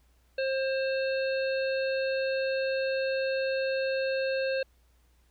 harmonic tone, 532 Hz, C5, 29 cents sharp, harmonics 1 / 3 / 5 / 7 / 8, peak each -27 / -36 / -38 / -47 / -42 dBFS, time 0.38-4.63 s, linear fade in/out 5 ms, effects added 60 Hz sine -62 dBFS peak until 5.3 s + pink hiss -70 dBFS RMS until 5.3 s

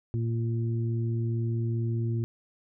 harmonic tone, 115.3 Hz, A#2, 19 cents flat, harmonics 1 / 2 / 3, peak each -26 / -37 / -37 dBFS, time 0.14-2.24 s, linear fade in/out 0 ms, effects none

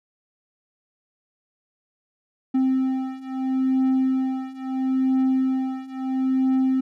triangle beating tone pair, 261.6 / 262.35 Hz, C4 / C4, 0 / +5 cents, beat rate 0.75 Hz, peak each -22 / -20 dBFS, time 2.54-6.81 s, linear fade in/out 10 ms, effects none

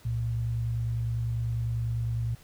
sine tone pair together, 65.41 / 115.41 Hz, C2 / A#2, 0 / -17 cents, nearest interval minor seventh, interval 983 cents, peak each -35 / -27 dBFS, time 0.05-2.35 s, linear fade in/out 5 ms, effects pink hiss -56 dBFS RMS until 2.43 s

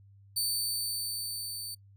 20% pulse tone with level ramp, 4558 Hz, C#8, 47 cents sharp, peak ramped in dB -22 to -32 dBFS, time 0.36-1.75 s, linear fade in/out 10 ms, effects noise-tail reverb RT60 0.1 s tail -24 dB re dry + added 99 Hz sine -54 dBFS peak until 1.96 s

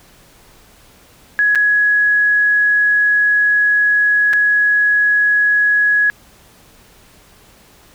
sine tone with dropouts, 1676 Hz, G#6, 15 cents sharp, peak -10 dBFS, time 1.39-6.1 s, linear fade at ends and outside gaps 0 ms, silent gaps 1.55-1.556 / 4.331-4.335 s, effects pink hiss -47 dBFS RMS until 7.94 s

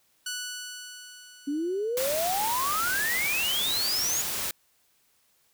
10% pulse tone with exponential decay, 1480 Hz, F#6, in tune, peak -22 dBFS, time 0.26-2.75 s, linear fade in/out 5 ms, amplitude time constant 540 ms
sine exponential sweep, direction up, 276.8 to 6980 Hz, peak -26 dBFS, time 1.47-4.22 s, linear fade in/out 10 ms
white noise, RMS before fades -31 dBFS, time 1.97-4.51 s, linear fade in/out 2 ms
effects white hiss -67 dBFS RMS until 5.53 s

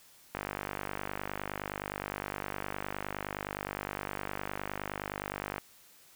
click train, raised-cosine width 0.5 ms, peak -19 dBFS, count 261, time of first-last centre 0.35-5.581 s, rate 49.7 Hz, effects white hiss -59 dBFS RMS until 6.15 s

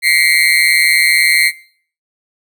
35% pulse tone with amplitude modulation, 2094 Hz, C7, 1 cent sharp, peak -3 dBFS, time 0.02-1.52 s, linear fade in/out 50 ms, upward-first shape sine, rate 160 Hz, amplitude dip 95%, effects noise-tail reverb RT60 0.5 s tail -19 dB re dry

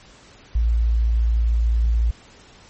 sine tone, 56.9 Hz, A#1, 41 cents flat, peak -15 dBFS, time 0.55-2.11 s, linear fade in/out 5 ms, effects pink hiss -48 dBFS RMS until 2.69 s + MP3 32 kbps

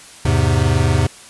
square chord, E augmented, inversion none, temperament equal, 82.41 / 103.83 / 130.81 Hz, E2 / G#2 / B#2, 0 / 0 / 0 cents, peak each -18 dBFS, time 0.25-1.07 s, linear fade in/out 5 ms, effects white hiss -40 dBFS RMS until 1.29 s + resampled to 24000 Hz

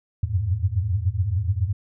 sine tone cluster, 84.4 / 91.6 / 98.6 / 108 Hz, E2 / F#2 / G2 / A2, +41 / -17 / +11 / -32 cents, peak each -26 dBFS, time 0.23-1.73 s, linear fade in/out 5 ms, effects none

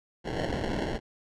white noise with sample-and-hold, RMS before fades -31 dBFS, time 0.24-1 s, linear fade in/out 50 ms, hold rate 1225 Hz, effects low-pass 5000 Hz 12 dB/octave

